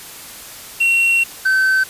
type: tone pair in turn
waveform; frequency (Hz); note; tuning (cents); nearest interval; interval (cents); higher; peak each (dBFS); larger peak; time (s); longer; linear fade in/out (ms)
triangle; 2732 / 1537.4; F7 / G6; -39 / -34; minor seventh; 995; first; -10; neither; 0.8-1.24 / 1.45-1.84; first; 10
effects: white hiss -35 dBFS RMS until 1.89 s + resampled to 32000 Hz